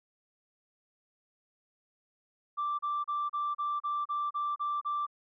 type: tone bursts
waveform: sine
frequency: 1174 Hz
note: D6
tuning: 1 cent flat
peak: -28 dBFS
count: 10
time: 2.57-5.067 s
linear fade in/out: 20 ms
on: 220 ms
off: 33 ms
effects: tanh soft clip ceiling -26 dBFS